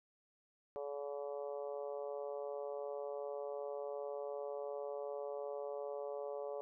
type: harmonic tone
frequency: 142.7 Hz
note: D3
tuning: 49 cents flat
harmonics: 3 / 4 / 5 / 6 / 7 / 8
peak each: -44 / -43 / -51 / -55 / -58 / -58 dBFS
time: 0.76-6.61 s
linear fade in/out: 0 ms
effects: none